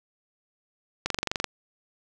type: click train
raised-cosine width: 0.2 ms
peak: -9 dBFS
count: 10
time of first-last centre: 1.06-1.443 s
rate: 23.5 Hz
effects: none